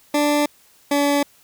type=tone pair in turn; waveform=20% pulse; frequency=293.7 / 286 Hz; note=D4 / D4; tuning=0 / -46 cents; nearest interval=unison; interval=46 cents; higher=first; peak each=-11 dBFS; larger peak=neither; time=0.14-0.46 / 0.91-1.23 s; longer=neither; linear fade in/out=5 ms; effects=white hiss -54 dBFS RMS until 1.43 s